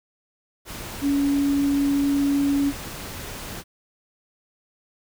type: tone in noise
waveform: sine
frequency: 281.6 Hz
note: C#4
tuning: 27 cents sharp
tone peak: -18 dBFS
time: 1.01-2.73 s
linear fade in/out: 50 ms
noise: pink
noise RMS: -35 dBFS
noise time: 0.65-3.64 s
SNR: +14 dB
effects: none